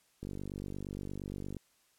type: click train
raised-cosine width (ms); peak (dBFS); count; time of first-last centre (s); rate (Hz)
3; -28; 66; 0.23-1.567; 48.6
effects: white hiss -70 dBFS RMS until 1.98 s + low-pass 12000 Hz 12 dB/octave